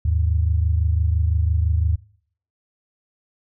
sine tone pair together, 77.78 / 103.71 Hz, D#2 / G#2, 0 / -2 cents, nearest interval perfect fourth, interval 498 cents, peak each -17 / -23 dBFS, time 0.05-1.96 s, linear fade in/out 5 ms, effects noise-tail reverb RT60 0.6 s tail -24 dB re dry

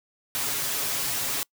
white noise with comb filter, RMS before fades -28 dBFS, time 0.35-1.43 s, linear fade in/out 0 ms, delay 7.2 ms, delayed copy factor +1, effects noise-tail reverb RT60 0.1 s tail -26 dB re dry

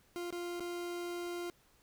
40% pulse tone with dropouts, 349.2 Hz, F4, in tune, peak -37 dBFS, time 0.16-1.5 s, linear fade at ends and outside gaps 0 ms, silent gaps 0.305-0.326 / 0.597-0.605 s, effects pink hiss -68 dBFS RMS until 1.82 s

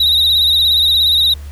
triangle tone with vibrato, 3810 Hz, A#7, 37 cents sharp, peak -8 dBFS, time 0-1.34 s, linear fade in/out 5 ms, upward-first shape sine, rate 17 Hz, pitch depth 66 cents each way, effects added 72 Hz sine -27 dBFS peak until 1.51 s + pink hiss -43 dBFS RMS until 1.51 s

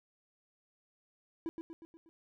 triangle tone with echo, 329.6 Hz, E4, in tune, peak -32 dBFS, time 1.46-1.49 s, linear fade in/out 0 ms, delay 120 ms, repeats 5, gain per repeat -5 dB, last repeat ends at 2.09 s, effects none

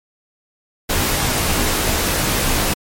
pink noise with comb filter, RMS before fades -18 dBFS, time 0.89-2.74 s, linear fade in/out 10 ms, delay 18 ms, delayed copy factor -0.6, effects MP3 64 kbps

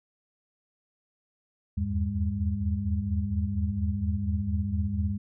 sine tone cluster, 79.5 / 83.8 / 99.3 / 202.4 Hz, D#2 / E2 / G2 / G#3, +38 / +29 / +23 / -44 cents, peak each -31 dBFS, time 1.77-5.18 s, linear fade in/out 10 ms, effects none

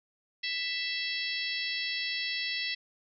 harmonic tone with a mistuned harmonic, 661 Hz, E5, 5 cents sharp, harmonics 3 / 4 / 5 / 6 / 7 / 8, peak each -36 / -37 / -38 / -39 / -39 / -40 dBFS, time 0.43-2.75 s, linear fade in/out 10 ms, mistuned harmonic 7, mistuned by -55 cents, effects none

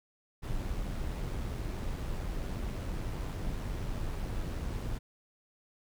brown noise with amplitude modulation, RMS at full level -34 dBFS, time 0.42-4.99 s, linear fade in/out 20 ms, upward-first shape sine, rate 92.2 Hz, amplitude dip 30%, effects none

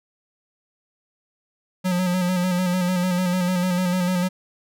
square tone with vibrato, 181 Hz, F#3, 38 cents flat, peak -20 dBFS, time 1.84-4.29 s, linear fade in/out 20 ms, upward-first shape square, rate 6.7 Hz, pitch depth 35 cents each way, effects none

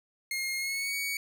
sawtooth tone with pitch glide, 2140 to 2250 Hz, C7 to C#7, +38 to +25 cents, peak -27 dBFS, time 0.31-1.17 s, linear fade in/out 2 ms, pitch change +87 cents, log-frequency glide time 0.57-0.94 s, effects none

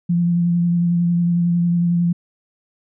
sine tone with vibrato, 172.6 Hz, F3, 20 cents flat, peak -14 dBFS, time 0.09-2.13 s, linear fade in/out 10 ms, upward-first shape sine, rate 11 Hz, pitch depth 18 cents each way, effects none

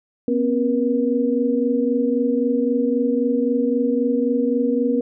sine tone cluster, 243 / 266.8 / 477.2 Hz, B3 / C4 / A#4, -28 / +34 / +41 cents, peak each -21 dBFS, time 0.28-5.01 s, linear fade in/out 2 ms, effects none

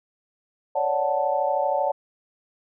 sine chord, D major seventh, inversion third, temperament equal, 554.4 / 587.3 / 740 / 880 Hz, C#5 / D5 / F#5 / A5, 0 / 0 / 0 / 0 cents, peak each -26 dBFS, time 0.75-1.92 s, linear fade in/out 10 ms, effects none

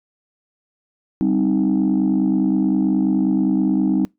sine chord, C minor, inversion second, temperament equal, 196 / 261.6 / 311.1 Hz, G3 / C4 / Eb4, 0 / 0 / 0 cents, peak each -18 dBFS, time 1.21-4.05 s, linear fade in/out 0 ms, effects noise-tail reverb RT60 0.2 s tail -26 dB re dry + tanh soft clip ceiling -10 dBFS

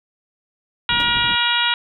white low-pass noise, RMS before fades -33 dBFS, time 0.89-1.36 s, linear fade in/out 5 ms, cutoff 240 Hz, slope 12 dB/octave
harmonic tone, 476.5 Hz, A#4, 38 cents sharp, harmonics 2 / 3 / 4 / 5 / 6 / 7 / 8, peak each -24 / -22 / -26 / -26 / -22 / -23 / -24 dBFS, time 0.89-1.74 s, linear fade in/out 2 ms
sawtooth tone with exponential decay, 293.7 Hz, D4, in tune, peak -23 dBFS, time 1-1.1 s, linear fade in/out 0 ms, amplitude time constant 20 ms
effects none

